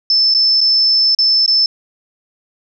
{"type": "tone with dropouts", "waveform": "sine", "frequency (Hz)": 5274, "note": "E8", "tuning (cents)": 0, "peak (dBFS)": -9, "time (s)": [0.1, 1.66], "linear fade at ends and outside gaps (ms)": 2, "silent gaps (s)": [[0.34, 0.347], [0.607, 0.612], [1.149, 1.187], [1.462, 1.478]], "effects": []}